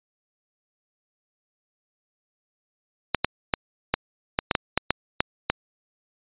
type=clicks; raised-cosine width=0.3 ms; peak=-3 dBFS; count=11; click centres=3.147 / 3.246 / 3.538 / 3.94 / 4.389 / 4.512 / 4.552 / 4.776 / 4.906 / 5.205 / 5.5 s; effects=resampled to 8000 Hz